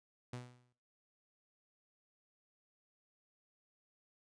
sawtooth tone with exponential decay, 123.47 Hz, B2, in tune, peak -37 dBFS, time 0.33-0.73 s, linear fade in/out 5 ms, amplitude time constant 85 ms, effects noise-tail reverb RT60 0.5 s tail -20 dB re dry + resampled to 22050 Hz

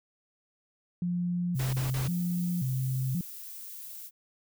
sine tone with vibrato, 151.6 Hz, D#3, 45 cents flat, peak -27 dBFS, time 1.02-3.21 s, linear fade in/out 2 ms, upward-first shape square, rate 0.94 Hz, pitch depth 260 cents each way
violet noise, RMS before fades -43 dBFS, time 1.54-4.11 s, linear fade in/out 50 ms
pink noise bursts, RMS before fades -38 dBFS, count 3, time 1.59-2.078 s, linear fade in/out 5 ms, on 140 ms, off 34 ms
effects none

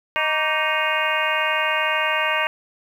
harmonic tone with a mistuned harmonic, 311.1 Hz, D#4, in tune, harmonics 2 / 3 / 4 / 5 / 6 / 7 / 8 / 9, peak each -27 / -27 / -27 / -27 / -27 / -27 / -27 / -27 dBFS, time 0.16-2.47 s, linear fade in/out 0 ms, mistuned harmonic 4, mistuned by -120 cents, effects 8-bit

